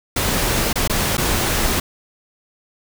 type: noise with dropouts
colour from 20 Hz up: pink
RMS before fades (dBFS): -19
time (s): 0.16-1.8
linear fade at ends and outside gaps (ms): 5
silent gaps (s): 0.73-0.756 / 0.877-0.896 / 1.17-1.179
effects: none